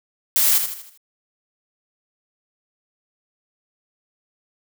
blue noise with echo, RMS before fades -17 dBFS, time 0.36-0.58 s, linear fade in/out 0 ms, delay 79 ms, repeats 5, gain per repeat -7 dB, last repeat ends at 0.975 s, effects none

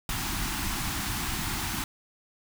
pink band-stop noise, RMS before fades -31 dBFS, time 0.09-1.84 s, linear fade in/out 2 ms, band 350 to 750 Hz, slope 48 dB/octave, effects none

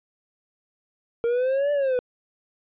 triangle exponential two-way sweep, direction up then down, 462.5 to 587.3 to 491.2 Hz, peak -18 dBFS, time 1.24-1.99 s, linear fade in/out 0 ms, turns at 1.72 s, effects resampled to 8000 Hz

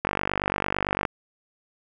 click train, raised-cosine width 0.5 ms, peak -8 dBFS, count 50, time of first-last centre 0.05-1.052 s, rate 48.9 Hz, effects none

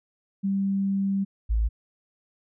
sine tone pair in turn, 196 / 55 Hz, G3 / A1, 0 / 0 cents, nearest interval octave + minor seventh, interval 2200 cents, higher first, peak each -22 / -20 dBFS, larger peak second, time 0.43-1.25 / 1.49-1.69 s, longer first, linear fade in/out 20 ms, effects none

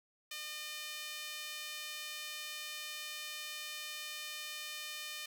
sawtooth tone with high-pass filter, 606 Hz, D#5, 46 cents flat, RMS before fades -44 dBFS, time 0.31-5.26 s, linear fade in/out 5 ms, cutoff 2600 Hz, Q 1.2, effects none

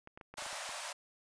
clicks, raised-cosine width 0.5 ms, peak -34 dBFS, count 9, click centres 0.074 / 0.175 / 0.212 / 0.34 / 0.384 / 0.423 / 0.464 / 0.529 / 0.692 s
pink high-pass noise, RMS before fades -42 dBFS, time 0.37-0.93 s, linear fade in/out 10 ms, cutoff 550 Hz, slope 96 dB/octave
effects resampled to 22050 Hz

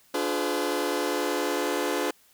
sawtooth chord, D diminished seventh, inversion none, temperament just, 293.7 / 352.4 / 422.9 / 507.5 Hz, D4 / F4 / Ab4 / Cb5, 0 / +16 / +31 / +47 cents, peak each -27 dBFS, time 0.14-2.11 s, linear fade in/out 5 ms, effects white hiss -60 dBFS RMS until 2.33 s

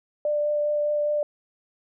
sine tone with vibrato, 593 Hz, D5, 17 cents sharp, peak -21 dBFS, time 0.25-1.23 s, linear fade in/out 2 ms, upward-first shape triangle, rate 4.9 Hz, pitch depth 11 cents each way, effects none

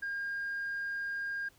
sine tone, 1613 Hz, G6, 49 cents sharp, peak -32 dBFS, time 0.02-1.49 s, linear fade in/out 10 ms, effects tanh soft clip ceiling -31 dBFS + pink hiss -64 dBFS RMS until 1.58 s

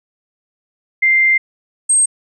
sine tone pair in turn, 2093 / 8411 Hz, C7 / C9, 0 / +8 cents, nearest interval 2 octaves, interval 2408 cents, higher second, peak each -9 dBFS, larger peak neither, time 1.02-1.38 / 1.89-2.06 s, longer first, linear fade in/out 10 ms, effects none

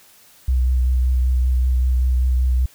sine tone with vibrato, 63.1 Hz, B1, 38 cents sharp, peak -14 dBFS, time 0.48-2.66 s, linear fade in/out 5 ms, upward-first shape sine, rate 5.2 Hz, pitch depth 21 cents each way, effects white hiss -50 dBFS RMS until 2.74 s

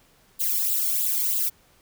violet noise with flanger, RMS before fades -24 dBFS, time 0.39-1.5 s, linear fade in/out 20 ms, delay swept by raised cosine 0.25 to 0.94 ms, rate 3.1 Hz, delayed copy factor +0.75, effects pink hiss -59 dBFS RMS until 1.81 s

